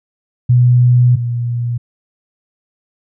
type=tone pair in turn; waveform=sine; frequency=123.2 / 119.76 Hz; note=B2 / A#2; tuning=-4 / +47 cents; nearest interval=unison; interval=49 cents; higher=first; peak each=-6 / -15 dBFS; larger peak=first; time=0.49-1.16 / 1.16-1.78 s; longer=first; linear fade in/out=10 ms; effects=none